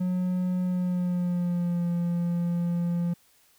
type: tone with pitch glide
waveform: triangle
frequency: 181.8 to 172.69 Hz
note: F#3 to F3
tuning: -30 to -19 cents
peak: -22 dBFS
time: 0-3.14 s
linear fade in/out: 10 ms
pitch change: -89 cents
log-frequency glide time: 0.63-1.89 s
effects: white hiss -62 dBFS RMS until 3.58 s